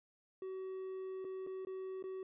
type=tone with dropouts; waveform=triangle; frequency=378 Hz; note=F#4; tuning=37 cents sharp; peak=-39 dBFS; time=0.42-2.23 s; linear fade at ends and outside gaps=2 ms; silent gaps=1.245-1.249 / 1.466-1.471 / 1.65-1.67 / 2.026-2.039 s; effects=resampled to 8000 Hz